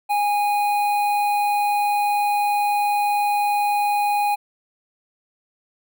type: tone with notch filter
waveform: square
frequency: 823 Hz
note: G#5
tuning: 16 cents flat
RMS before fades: -20 dBFS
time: 0.09-4.36 s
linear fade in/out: 20 ms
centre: 6100 Hz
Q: 0.53
effects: none